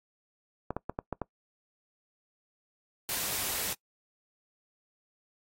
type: clicks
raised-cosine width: 1 ms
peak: -18 dBFS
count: 6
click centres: 0.706 / 0.766 / 0.896 / 0.989 / 1.127 / 1.217 s
type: noise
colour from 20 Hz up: white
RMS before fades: -33 dBFS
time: 3.09-3.73 s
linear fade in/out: 0 ms
effects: noise-tail reverb RT60 0.1 s tail -22 dB re dry + AAC 48 kbps